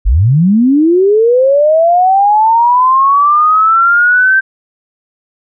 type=linear sweep; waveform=sine; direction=up; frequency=39.86 to 1569 Hz; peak=-5 dBFS; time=0.05-4.41 s; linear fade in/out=20 ms; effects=none